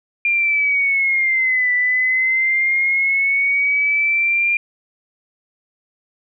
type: linear two-way sweep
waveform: sine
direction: down then up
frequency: 2400 to 1975.5 to 2400 Hz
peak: -14 dBFS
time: 0.25-4.57 s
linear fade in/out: 2 ms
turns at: 1.73 s
effects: none

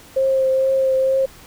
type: tone with vibrato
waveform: sine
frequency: 530 Hz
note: C5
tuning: 22 cents sharp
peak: -14 dBFS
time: 0.16-1.26 s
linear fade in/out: 10 ms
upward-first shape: triangle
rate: 2.2 Hz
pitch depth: 17 cents each way
effects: pink hiss -44 dBFS RMS until 1.46 s

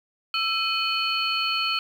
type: tone cluster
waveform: sine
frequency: 1330 / 2500 / 3027 / 4359 Hz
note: E6 / D#7 / F#7 / C#8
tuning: +15 / +8 / +39 / -30 cents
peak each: -28 dBFS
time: 0.34-1.79 s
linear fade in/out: 2 ms
effects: 8-bit

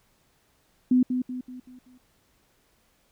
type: tone with echo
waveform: sine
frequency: 252.1 Hz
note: B3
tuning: 36 cents sharp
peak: -16 dBFS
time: 0.91-1.03 s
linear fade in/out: 5 ms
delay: 190 ms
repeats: 5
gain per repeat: -7 dB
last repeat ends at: 1.98 s
effects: pink hiss -66 dBFS RMS until 3.11 s

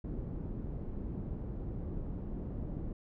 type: low-pass noise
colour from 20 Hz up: pink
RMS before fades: -39 dBFS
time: 0.04-2.93 s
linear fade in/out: 5 ms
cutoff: 300 Hz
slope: 12 dB/octave
effects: none

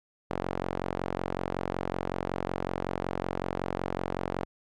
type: tone with band-pass filter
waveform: sawtooth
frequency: 45.37 Hz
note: F#1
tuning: 33 cents flat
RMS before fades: -33 dBFS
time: 0.3-4.45 s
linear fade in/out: 10 ms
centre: 640 Hz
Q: 0.75
effects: none

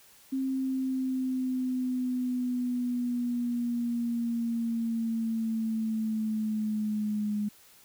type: linear sweep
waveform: sine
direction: down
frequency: 266.3 to 207.7 Hz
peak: -27 dBFS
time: 0.32-7.49 s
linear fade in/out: 10 ms
effects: white hiss -57 dBFS RMS until 7.84 s

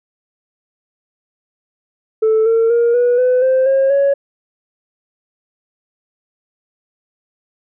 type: tone with pitch steps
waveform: sine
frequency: 439.3 / 454.5 / 470.3 / 486.6 / 503.5 / 520.9 / 539 / 557.7 Hz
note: A4 / A#4 / A#4 / B4 / B4 / C5 / C#5 / C#5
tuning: -3 / -44 / +15 / -26 / +33 / -8 / -49 / +10 cents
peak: -8 dBFS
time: 2.22-4.14 s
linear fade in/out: 10 ms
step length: 240 ms
effects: tanh soft clip ceiling -8 dBFS

